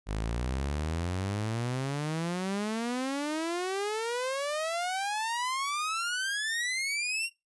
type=exponential sweep; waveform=sawtooth; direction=up; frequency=50.1 to 2794 Hz; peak=-26 dBFS; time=0.06-7.3 s; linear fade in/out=50 ms; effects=noise-tail reverb RT60 0.2 s tail -20 dB re dry + resampled to 24000 Hz